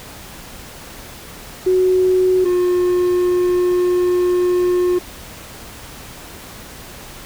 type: tone pair in turn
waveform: sine / triangle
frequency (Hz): 370 / 358.4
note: F#4 / F4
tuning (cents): 0 / +45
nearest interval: minor second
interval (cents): 55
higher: first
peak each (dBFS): -11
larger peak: neither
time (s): 1.66-2.45 / 2.45-4.99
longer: second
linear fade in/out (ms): 10
effects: pink hiss -36 dBFS RMS until 7.25 s